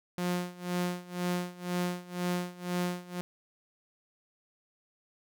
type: tone with tremolo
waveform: sawtooth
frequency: 178 Hz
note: F3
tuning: 33 cents sharp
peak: -24 dBFS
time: 0.18-3.21 s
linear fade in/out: 0 ms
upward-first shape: sine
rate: 2 Hz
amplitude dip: 90%
effects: none